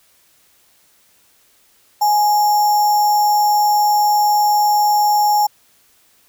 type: tone with sample-and-hold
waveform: sine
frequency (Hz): 836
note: G#5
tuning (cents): +11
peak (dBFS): -11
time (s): 2.01-5.47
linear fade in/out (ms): 10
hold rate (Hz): 6300
effects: white hiss -55 dBFS RMS until 6.28 s